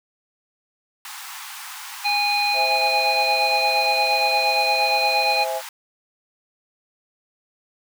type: high-pass noise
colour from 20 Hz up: pink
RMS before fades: -36 dBFS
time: 1.05-5.69 s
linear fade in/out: 2 ms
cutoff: 790 Hz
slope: 96 dB/octave
type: harmonic tone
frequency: 822 Hz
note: G#5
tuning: 18 cents flat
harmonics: 1 / 3 / 5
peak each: -22 / -22 / -24 dBFS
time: 2.04-5.45 s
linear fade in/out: 20 ms
type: chord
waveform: sine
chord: C augmented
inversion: none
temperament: equal with one note detuned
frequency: 523.3 / 655.8 / 830.6 Hz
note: C5 / E5 / G#5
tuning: 0 / -9 / 0 cents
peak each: -28 / -27 / -27 dBFS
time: 2.53-5.62 s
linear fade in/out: 50 ms
effects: none